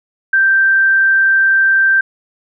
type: tone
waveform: sine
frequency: 1568 Hz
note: G6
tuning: in tune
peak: -8 dBFS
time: 0.33-2.01 s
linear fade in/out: 5 ms
effects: none